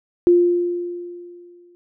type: tone with exponential decay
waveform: sine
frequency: 350.1 Hz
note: F4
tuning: 4 cents sharp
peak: -8 dBFS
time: 0.27-1.75 s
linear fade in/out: 0 ms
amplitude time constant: 320 ms
effects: none